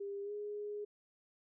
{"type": "tone with pitch glide", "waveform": "sine", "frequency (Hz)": [400.5, 415.1], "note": ["G4", "G#4"], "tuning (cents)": [37, -1], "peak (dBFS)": -39, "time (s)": [0, 0.85], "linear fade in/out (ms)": 10, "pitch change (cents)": 62, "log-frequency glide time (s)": [0.23, 0.32], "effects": []}